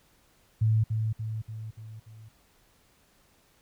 sine tone with echo, 110 Hz, A2, in tune, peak -20 dBFS, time 0.61-0.84 s, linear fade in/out 10 ms, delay 290 ms, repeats 5, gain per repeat -5 dB, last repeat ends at 2.29 s, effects pink hiss -64 dBFS RMS until 3.61 s

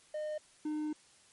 triangle tone pair in turn, 610 / 304.4 Hz, D#5 / D#4, -34 / -38 cents, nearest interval octave, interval 1204 cents, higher first, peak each -33 / -31 dBFS, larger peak second, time 0.14-0.38 / 0.65-0.93 s, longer second, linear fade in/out 5 ms, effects white hiss -63 dBFS RMS until 1.32 s + MP3 48 kbps

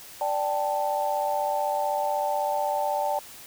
sine chord, D suspended fourth, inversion none, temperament equal, 587.3 / 784 / 880 Hz, D5 / G5 / A5, 0 / 0 / 0 cents, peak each -28 dBFS, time 0.21-3.19 s, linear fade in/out 2 ms, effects white hiss -45 dBFS RMS until 3.46 s

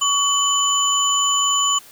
sine tone cluster, 1131 / 2994 / 7010 Hz, C#6 / F#7 / A8, +34 / +20 / -7 cents, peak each -20 dBFS, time 0.01-1.79 s, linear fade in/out 10 ms, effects white hiss -45 dBFS RMS until 1.91 s

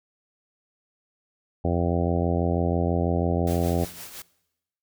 harmonic tone, 86.1 Hz, F2, 24 cents flat, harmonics 1 / 2 / 3 / 4 / 5 / 6 / 7 / 8 / 9, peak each -25 / -28 / -30 / -31 / -32 / -33 / -33 / -34 / -35 dBFS, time 1.64-3.85 s, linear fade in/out 10 ms
white noise with tremolo, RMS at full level -38 dBFS, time 3.47-4.22 s, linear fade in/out 2 ms, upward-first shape triangle, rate 5.9 Hz, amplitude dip 60%
effects noise-tail reverb RT60 0.9 s tail -21 dB re dry

